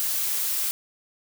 blue noise, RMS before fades -26 dBFS, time 0-0.71 s, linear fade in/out 0 ms, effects none

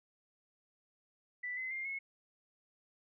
sine tone with pitch steps, 1979 / 2044 / 2111 / 2181 Hz, B6 / C7 / C7 / C#7, +3 / -41 / +15 / -29 cents, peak -37 dBFS, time 1.43-1.99 s, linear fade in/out 10 ms, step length 140 ms, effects none

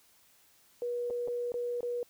sine tone with dropouts, 483.1 Hz, B4, 38 cents flat, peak -31 dBFS, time 0.82-2.03 s, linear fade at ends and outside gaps 1 ms, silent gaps 1.101-1.106 / 1.276-1.282 / 1.52-1.541 / 1.807-1.83 s, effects white hiss -64 dBFS RMS until 2.09 s

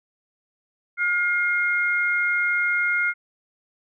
sine tone pair together, 1423.9 / 2130 Hz, F6 / C7, +33 / +30 cents, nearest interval perfect fifth, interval 697 cents, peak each -22 dBFS, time 0.97-3.14 s, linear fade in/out 50 ms, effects none

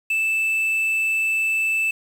triangle tone with quantisation, 2637 Hz, E7, in tune, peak -17 dBFS, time 0.1-1.91 s, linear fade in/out 5 ms, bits 7, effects none

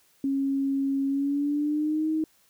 sine tone with pitch glide, 273.7 to 314.4 Hz, C#4 to D#4, -22 to +18 cents, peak -23 dBFS, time 0.24-2.24 s, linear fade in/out 2 ms, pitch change +240 cents, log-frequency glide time 1.07-2.09 s, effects white hiss -63 dBFS RMS until 2.49 s

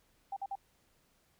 sine tone bursts, 790 Hz, G5, 13 cents sharp, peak -35 dBFS, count 3, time 0.32-0.555 s, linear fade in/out 5 ms, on 45 ms, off 50 ms, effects pink hiss -71 dBFS RMS until 1.39 s

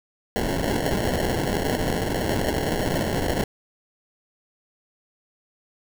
white noise with sample-and-hold, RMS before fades -24 dBFS, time 0.36-3.44 s, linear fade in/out 0 ms, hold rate 1225 Hz, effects none

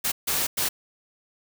white noise bursts at uneven times, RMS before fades -25 dBFS, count 3, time 0.04-0.12 / 0.27-0.47 / 0.57-0.69 s, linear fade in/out 10 ms, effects none

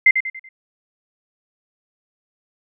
sine tone with echo, 2082 Hz, C7, 9 cents flat, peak -7 dBFS, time 0.06-0.11 s, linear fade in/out 5 ms, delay 95 ms, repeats 4, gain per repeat -8 dB, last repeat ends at 0.49 s, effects none

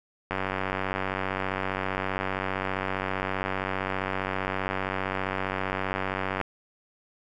click train, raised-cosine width 0.5 ms, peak -13 dBFS, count 582, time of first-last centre 0.31-6.413 s, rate 95.2 Hz, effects none

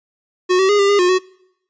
square tone with pitch steps, 365.3 / 381.3 / 411.7 / 398.5 / 406.6 / 358.9 / 370.9 Hz, F#4 / G4 / G#4 / G4 / G#4 / F4 / F#4, -22 / -48 / -15 / +28 / -37 / +47 / +4 cents, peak -12 dBFS, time 0.49-1.19 s, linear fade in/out 20 ms, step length 100 ms, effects noise-tail reverb RT60 0.8 s tail -25 dB re dry + resampled to 16000 Hz

